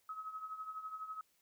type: tone with tremolo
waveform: sine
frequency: 1279 Hz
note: D#6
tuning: 47 cents sharp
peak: -39 dBFS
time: 0.09-1.21 s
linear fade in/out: 2 ms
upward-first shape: triangle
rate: 12 Hz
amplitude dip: 75%
effects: white hiss -75 dBFS RMS until 1.41 s